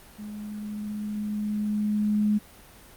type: tone with level ramp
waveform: sine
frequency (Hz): 210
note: G#3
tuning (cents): +19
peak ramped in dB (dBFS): -35 to -19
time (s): 0.18-2.39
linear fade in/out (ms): 20
effects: pink hiss -50 dBFS RMS until 2.96 s + Opus 32 kbps